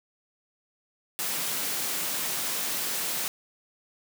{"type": "high-pass noise", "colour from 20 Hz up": "white", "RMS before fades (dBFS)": -30, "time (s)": [1.19, 3.28], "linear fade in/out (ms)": 0, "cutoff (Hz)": 130, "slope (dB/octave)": 48, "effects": []}